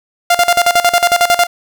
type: tone with tremolo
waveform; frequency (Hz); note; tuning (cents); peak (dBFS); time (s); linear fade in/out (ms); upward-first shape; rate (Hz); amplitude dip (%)
sawtooth; 698.5; F5; 0; -3; 0.3-1.47; 5; square; 11; 80
effects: none